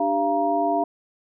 sine tone cluster, 295.2 / 394.2 / 687 / 942 Hz, D4 / G4 / F5 / A#5, +9 / +10 / -29 / +18 cents, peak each -26 / -29 / -21 / -27 dBFS, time 0-0.84 s, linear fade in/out 5 ms, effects none

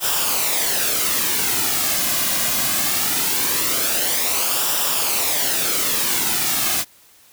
white noise with flanger, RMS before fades -20 dBFS, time 0-6.85 s, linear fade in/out 50 ms, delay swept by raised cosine 0.46 to 2.26 ms, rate 0.21 Hz, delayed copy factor -0.55, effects white hiss -51 dBFS RMS until 7.32 s

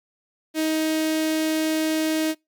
sawtooth tone with notch filter, 314.8 Hz, D#4, 20 cents sharp, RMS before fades -23 dBFS, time 0.54-2.35 s, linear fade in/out 50 ms, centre 1100 Hz, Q 1.2, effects noise-tail reverb RT60 0.2 s tail -25 dB re dry + Opus 48 kbps

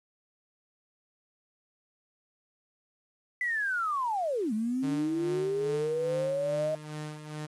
sine linear two-way sweep, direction down then up, 2010 to 209.6 to 629 Hz, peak -27 dBFS, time 3.41-6.75 s, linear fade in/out 2 ms, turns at 4.53 s
sawtooth tone with tremolo, 152.1 Hz, D#3, 39 cents flat, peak -31 dBFS, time 4.82-7.47 s, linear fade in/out 20 ms, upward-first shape sine, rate 2.4 Hz, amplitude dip 60%
effects resampled to 24000 Hz + 9-bit

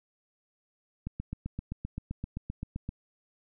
click train, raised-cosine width 5 ms, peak -22 dBFS, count 15, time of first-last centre 1.07-2.891 s, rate 7.69 Hz, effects none

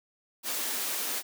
white high-pass noise, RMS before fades -32 dBFS, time 0.43-1.23 s, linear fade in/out 50 ms, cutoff 200 Hz, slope 96 dB/octave, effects none

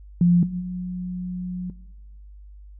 sine tone pair in turn, 174.61 / 180.56 Hz, F3 / F#3, 0 / -42 cents, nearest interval minor second, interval 58 cents, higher second, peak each -13 / -25 dBFS, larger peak first, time 0.21-0.43 / 0.43-1.7 s, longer second, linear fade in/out 2 ms, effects noise-tail reverb RT60 1.0 s tail -19 dB re dry + added 50 Hz sine -41 dBFS peak until 2.79 s

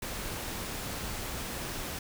pink noise, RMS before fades -37 dBFS, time 0.02-1.99 s, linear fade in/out 5 ms, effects none

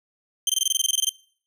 20% pulse tone bursts, 3136 Hz, G7, in tune, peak -13 dBFS, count 14, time 0.47-1.093 s, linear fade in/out 2 ms, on 25 ms, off 21 ms, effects noise-tail reverb RT60 0.5 s tail -22 dB re dry

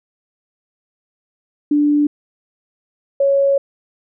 sine tone pair in turn, 293.7 / 554.4 Hz, D4 / C#5, 0 / 0 cents, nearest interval major seventh, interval 1100 cents, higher second, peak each -11 dBFS, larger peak neither, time 1.71-2.07 / 3.2-3.58 s, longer second, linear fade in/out 5 ms, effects none

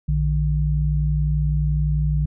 sine tone pair together, 59.05 / 150.7 Hz, A#1 / D3, +23 / +45 cents, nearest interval octave + major third, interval 1622 cents, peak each -20 dBFS, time 0.08-2.26 s, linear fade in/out 10 ms, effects none

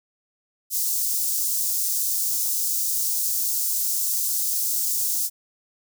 white high-pass noise, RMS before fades -24 dBFS, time 0.7-5.3 s, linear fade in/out 50 ms, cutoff 5500 Hz, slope 24 dB/octave, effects none

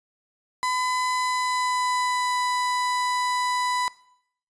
35% pulse tone with pitch glide, 1007 to 993.7 Hz, B5 to B5, +33 to +10 cents, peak -21 dBFS, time 0.63-3.88 s, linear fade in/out 0 ms, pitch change -23 cents, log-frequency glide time 1.14-2.37 s, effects noise-tail reverb RT60 0.7 s tail -20 dB re dry + resampled to 22050 Hz

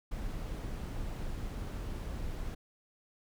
brown noise, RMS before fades -38 dBFS, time 0.11-2.55 s, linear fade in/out 10 ms, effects none

